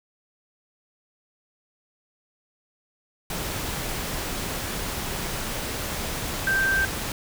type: tone in noise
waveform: sine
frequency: 1568 Hz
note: G6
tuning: in tune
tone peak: -20 dBFS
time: 6.47-6.85 s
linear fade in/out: 2 ms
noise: pink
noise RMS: -30 dBFS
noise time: 3.3-7.12 s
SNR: +7 dB
effects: none